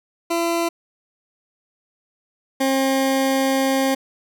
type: tone pair in turn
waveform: 20% pulse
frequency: 337.5 / 267.9 Hz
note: E4 / C4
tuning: +41 / +41 cents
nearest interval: major third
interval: 400 cents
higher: first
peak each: -14 / -12 dBFS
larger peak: second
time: 0.3-0.69 / 2.6-3.95 s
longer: second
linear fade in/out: 10 ms
effects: none